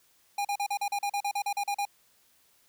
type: tone bursts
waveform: square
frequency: 811 Hz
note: G#5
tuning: 41 cents flat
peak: -28 dBFS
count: 14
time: 0.38-1.853 s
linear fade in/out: 5 ms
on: 69 ms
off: 39 ms
effects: white hiss -65 dBFS RMS until 2.68 s